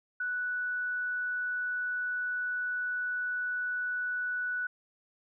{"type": "tone", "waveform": "sine", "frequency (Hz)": 1480, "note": "F#6", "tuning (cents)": 0, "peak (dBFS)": -30, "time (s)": [0.2, 4.67], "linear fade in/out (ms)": 5, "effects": []}